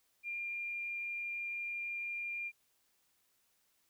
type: tone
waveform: sine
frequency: 2398 Hz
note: D7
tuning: 36 cents sharp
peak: -37 dBFS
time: 0.23-2.52 s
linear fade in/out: 50 ms
effects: white hiss -75 dBFS RMS until 3.89 s